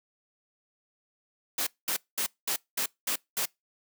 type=noise bursts; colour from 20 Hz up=white; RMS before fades=-29 dBFS; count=7; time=1.58-3.456 s; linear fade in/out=5 ms; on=88 ms; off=210 ms; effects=noise-tail reverb RT60 0.2 s tail -25 dB re dry + high-pass 200 Hz 12 dB/octave